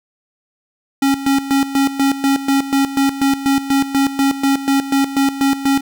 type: tone with tremolo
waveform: square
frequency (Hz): 274.5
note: C#4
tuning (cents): -17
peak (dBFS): -12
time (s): 1.02-5.81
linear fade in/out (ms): 5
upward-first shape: square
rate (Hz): 4.1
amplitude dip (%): 75
effects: none